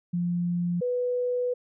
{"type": "tone pair in turn", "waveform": "sine", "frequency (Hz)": [174.61, 493.9], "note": ["F3", "B4"], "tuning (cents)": [0, 0], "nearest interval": "octave + tritone", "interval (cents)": 1800, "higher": "second", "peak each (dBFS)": -24, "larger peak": "neither", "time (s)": [[0.13, 0.81], [0.81, 1.54]], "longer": "second", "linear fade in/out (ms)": 10, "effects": []}